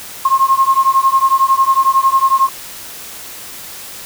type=beating tone pair; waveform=sine; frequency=1067 / 1078 Hz; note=C6 / C#6; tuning=+34 / -49 cents; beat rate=11 Hz; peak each=-12 dBFS; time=0.25-2.49 s; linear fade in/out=5 ms; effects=white hiss -31 dBFS RMS until 4.05 s